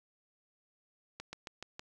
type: slowing click train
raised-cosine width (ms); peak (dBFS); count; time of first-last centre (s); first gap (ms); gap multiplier
0.2; -25; 5; 1.2-1.795; 130; 1.09
effects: none